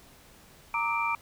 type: tone cluster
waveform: sine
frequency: 926 / 1176 / 1277 / 2360 Hz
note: A#5 / D6 / D#6 / D7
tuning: -12 / +2 / +45 / +8 cents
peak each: -30 / -32 / -36 / -30 dBFS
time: 0.74-1.15 s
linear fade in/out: 2 ms
effects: pink hiss -55 dBFS RMS until 1.21 s